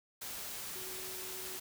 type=tone in noise; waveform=sine; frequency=373.5 Hz; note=F#4; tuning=16 cents sharp; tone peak=-50 dBFS; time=0.75-1.58 s; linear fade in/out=10 ms; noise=white; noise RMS=-43 dBFS; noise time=0.21-1.6 s; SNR=-10 dB; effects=none